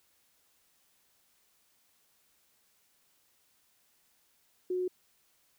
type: tone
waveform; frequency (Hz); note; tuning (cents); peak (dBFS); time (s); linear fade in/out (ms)
sine; 365; F#4; -24; -29; 4.7-4.88; 5
effects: white hiss -70 dBFS RMS until 5.58 s